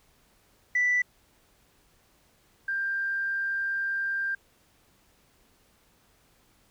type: tone pair in turn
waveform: sine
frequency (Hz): 1975.5 / 1587.5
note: B6 / G6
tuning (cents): 0 / +21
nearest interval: major third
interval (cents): 379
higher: first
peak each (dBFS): -20 / -26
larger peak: first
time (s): 0.75-1.02 / 2.68-4.35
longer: second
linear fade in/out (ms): 5
effects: tanh soft clip ceiling -18 dBFS + pink hiss -64 dBFS RMS until 6.7 s